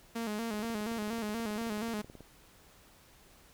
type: tone with vibrato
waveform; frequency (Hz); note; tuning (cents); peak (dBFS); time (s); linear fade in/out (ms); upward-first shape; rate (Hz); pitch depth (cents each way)
sawtooth; 220; A3; 0; -30; 0.15-2.02; 10; square; 4.2; 79
type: click train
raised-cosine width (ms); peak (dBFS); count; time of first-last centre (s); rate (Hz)
2; -35; 32; 0.54-2.207; 18.6
effects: pink hiss -60 dBFS RMS until 3.53 s